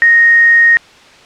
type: tone with quantisation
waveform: sine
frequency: 1862 Hz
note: A#6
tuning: 2 cents flat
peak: -4 dBFS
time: 0.02-0.77 s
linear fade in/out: 0 ms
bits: 4
effects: white hiss -40 dBFS RMS until 1.25 s + low-pass 4000 Hz 12 dB/octave